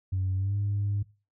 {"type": "tone with pitch glide", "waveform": "sine", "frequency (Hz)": [94.2, 101.55], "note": ["F#2", "G#2"], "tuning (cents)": [32, -38], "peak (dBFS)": -24, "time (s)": [0.12, 1.03], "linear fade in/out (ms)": 10, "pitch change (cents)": 130, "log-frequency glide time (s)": [0.35, 0.56], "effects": ["noise-tail reverb RT60 0.3 s tail -20 dB re dry", "tanh soft clip ceiling -22 dBFS"]}